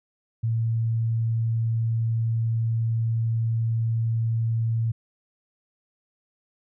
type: tone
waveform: sine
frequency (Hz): 113.9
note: A#2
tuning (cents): -40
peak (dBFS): -21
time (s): 0.43-4.92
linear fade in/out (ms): 10
effects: none